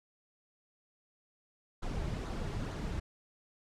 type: noise with flanger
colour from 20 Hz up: brown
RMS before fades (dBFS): -37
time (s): 1.82-3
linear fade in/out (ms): 10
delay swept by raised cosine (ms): 0.36 to 4.16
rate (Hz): 2.2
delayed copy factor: -0.5
effects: low-pass 8000 Hz 12 dB/octave